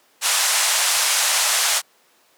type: band-pass noise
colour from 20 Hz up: white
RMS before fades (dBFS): -19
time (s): 0.21-1.82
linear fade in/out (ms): 50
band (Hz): 630 to 10000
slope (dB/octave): 24
effects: pink hiss -57 dBFS RMS until 2.37 s + high-pass 400 Hz 12 dB/octave